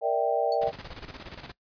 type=chord; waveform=sine; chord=E half-diminished seventh; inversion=second; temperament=equal with one note detuned; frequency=466.2 / 587.3 / 653.6 / 784 Hz; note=Bb4 / D5 / E5 / G5; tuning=0 / 0 / -15 / 0 cents; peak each=-28 dBFS; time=0.01-0.72 s; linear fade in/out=50 ms
type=tone with exponential decay; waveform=sine; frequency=4435 Hz; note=C#8; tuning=in tune; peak=-34 dBFS; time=0.52-0.61 s; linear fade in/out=2 ms; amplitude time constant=18 ms
type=noise with tremolo; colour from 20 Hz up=pink; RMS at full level=-40 dBFS; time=0.61-1.52 s; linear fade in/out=10 ms; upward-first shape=square; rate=17 Hz; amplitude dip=65%
effects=noise-tail reverb RT60 0.1 s tail -20 dB re dry + resampled to 11025 Hz